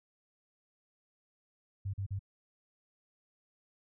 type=tone bursts; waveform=sine; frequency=98 Hz; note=G2; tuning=in tune; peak=-33 dBFS; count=3; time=1.85-2.193 s; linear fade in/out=10 ms; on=87 ms; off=41 ms; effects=none